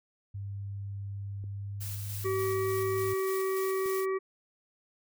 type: tone with pitch glide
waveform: sine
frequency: 99.6 to 103.77 Hz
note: G2 to G#2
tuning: +28 to -1 cents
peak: -35 dBFS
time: 0.34-3.14 s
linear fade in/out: 10 ms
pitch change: +71 cents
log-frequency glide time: 1.46-2.95 s
type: click train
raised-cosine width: 3 ms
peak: -37 dBFS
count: 4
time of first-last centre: 1.44-3.859 s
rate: 1.24 Hz
type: noise with tremolo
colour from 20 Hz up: blue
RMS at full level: -41 dBFS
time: 1.8-4.06 s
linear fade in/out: 20 ms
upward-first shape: square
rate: 3.4 Hz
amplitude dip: 30%
type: harmonic tone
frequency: 382 Hz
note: G4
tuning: 45 cents flat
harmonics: 1 / 3 / 5 / 6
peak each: -28 / -37 / -43 / -48 dBFS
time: 2.24-4.19 s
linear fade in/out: 20 ms
effects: none